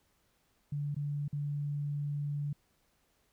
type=tone with dropouts; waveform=sine; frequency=145 Hz; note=D3; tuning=22 cents flat; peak=-32 dBFS; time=0.72-2.53 s; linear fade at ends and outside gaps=5 ms; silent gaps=0.946-0.964 / 1.281-1.328 s; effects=pink hiss -73 dBFS RMS until 3.32 s